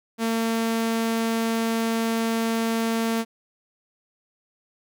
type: tone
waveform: sawtooth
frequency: 227 Hz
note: A#3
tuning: 46 cents flat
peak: -18 dBFS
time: 0.18-3.25 s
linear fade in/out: 50 ms
effects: none